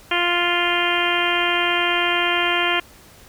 harmonic tone, 349.2 Hz, F4, in tune, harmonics 1 / 2 / 3 / 4 / 5 / 6 / 7 / 8 / 9, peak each -26 / -26 / -26 / -26 / -26 / -26 / -26 / -26 / -26 dBFS, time 0.11-2.8 s, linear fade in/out 5 ms, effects pink hiss -47 dBFS RMS until 3.28 s

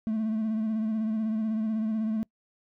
triangle tone with vibrato, 219.1 Hz, A3, 7 cents flat, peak -23 dBFS, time 0.07-2.23 s, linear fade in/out 0 ms, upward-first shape sine, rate 16 Hz, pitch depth 38 cents each way, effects noise-tail reverb RT60 0.1 s tail -26 dB re dry + tanh soft clip ceiling -19 dBFS

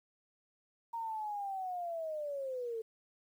sine linear sweep, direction down, 932.3 to 440 Hz, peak -36 dBFS, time 0.93-2.82 s, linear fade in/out 10 ms, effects 11-bit

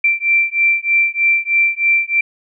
sine beating tone pair, 2349 / 2352.2 Hz, D7 / D7, 0 / +2 cents, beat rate 3.2 Hz, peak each -15 dBFS, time 0.04-2.21 s, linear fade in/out 5 ms, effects none

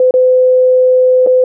sine tone with dropouts, 509 Hz, C5, 48 cents flat, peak -5 dBFS, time 0-1.44 s, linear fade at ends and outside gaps 2 ms, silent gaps 0.109-0.139 / 1.264-1.271 s, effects none

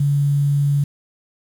sine tone with quantisation, 142.6 Hz, C#3, 49 cents sharp, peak -14 dBFS, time 0-0.84 s, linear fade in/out 5 ms, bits 7, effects none

